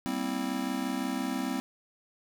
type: chord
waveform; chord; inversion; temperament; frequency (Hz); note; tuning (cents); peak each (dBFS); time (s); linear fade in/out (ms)
square; C dominant seventh; second; just; 196.22 / 235.5 / 261.6 / 327; G3 / Bb3 / C4 / E4; +2 / +18 / 0 / -14; -38 / -38 / -33 / -39; 0.06-1.6; 0
effects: none